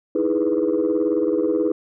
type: chord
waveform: sine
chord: E major seventh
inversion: third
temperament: equal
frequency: 311.1 / 329.6 / 415.3 / 493.9 Hz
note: D#4 / E4 / G#4 / B4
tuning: 0 / 0 / 0 / 0 cents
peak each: -22 dBFS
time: 0.15-1.72 s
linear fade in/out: 5 ms
effects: tanh soft clip ceiling -11 dBFS